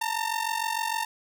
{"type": "ring-modulated tone", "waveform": "sawtooth", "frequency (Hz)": 907, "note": "A#5", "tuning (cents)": -48, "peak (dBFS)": -20, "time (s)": [0.01, 1.05], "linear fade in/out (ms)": 5, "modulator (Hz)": 23.3, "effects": []}